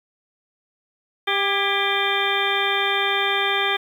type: harmonic tone with a mistuned harmonic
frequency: 396.7 Hz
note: G4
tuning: 21 cents sharp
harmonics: 1 / 2 / 3 / 4 / 5 / 6 / 8 / 9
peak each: -27 / -27 / -27 / -27 / -27 / -27 / -27 / -27 dBFS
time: 1.27-3.77 s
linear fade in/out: 10 ms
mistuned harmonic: 4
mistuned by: +59 cents
effects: 8-bit